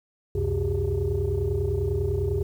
sine tone cluster, 68.3 / 90.6 / 130.4 / 377.2 / 407.2 Hz, C#2 / F#2 / C3 / F#4 / G#4, -25 / -36 / -5 / +33 / -34 cents, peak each -29 / -26 / -30 / -31 / -27 dBFS, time 0.35-2.43 s, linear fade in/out 5 ms, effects tanh soft clip ceiling -16 dBFS + 9-bit

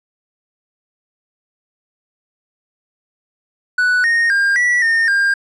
triangle tone with pitch steps, 1483 / 1854 / 1605 / 1949 / 1826 / 1603 Hz, F#6 / A#6 / G6 / B6 / A#6 / G6, +4 / -10 / +40 / -23 / -36 / +38 cents, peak -10 dBFS, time 3.78-5.34 s, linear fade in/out 5 ms, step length 260 ms, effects resampled to 24000 Hz

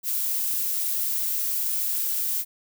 violet noise, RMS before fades -26 dBFS, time 0.03-2.45 s, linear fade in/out 50 ms, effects none

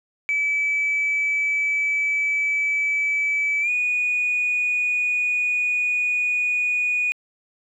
sine tone with pitch glide, 2300 to 2465 Hz, D7 to D#7, -37 to -17 cents, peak -18 dBFS, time 0.29-7.12 s, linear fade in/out 0 ms, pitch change +120 cents, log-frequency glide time 3.61-3.7 s, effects tanh soft clip ceiling -15 dBFS + 10-bit

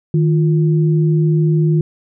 sine tone pair together, 155.55 / 349.2 Hz, D#3 / F4, 0 / 0 cents, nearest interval octave + major second, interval 1400 cents, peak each -11 / -20 dBFS, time 0.14-1.81 s, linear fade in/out 2 ms, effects none

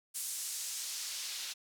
white noise with band-pass filter sweep, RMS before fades -40 dBFS, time 0.14-1.54 s, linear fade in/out 20 ms, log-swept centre 9000 to 3900 Hz, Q 1.1, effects none

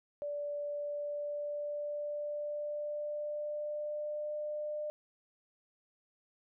sine tone with pitch glide, 582 to 600.1 Hz, D5 to D5, -16 to +37 cents, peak -35 dBFS, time 0.22-4.9 s, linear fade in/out 0 ms, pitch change +53 cents, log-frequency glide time 0.52-4.51 s, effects none

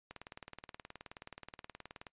click train, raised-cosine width 0.3 ms, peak -30 dBFS, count 38, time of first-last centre 0.11-2.068 s, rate 18.9 Hz, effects noise-tail reverb RT60 0.1 s tail -23 dB re dry + resampled to 8000 Hz

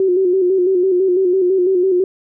sine tone with vibrato, 370 Hz, F#4, in tune, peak -11 dBFS, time 0-2.04 s, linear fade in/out 2 ms, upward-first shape square, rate 6 Hz, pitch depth 57 cents each way, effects none

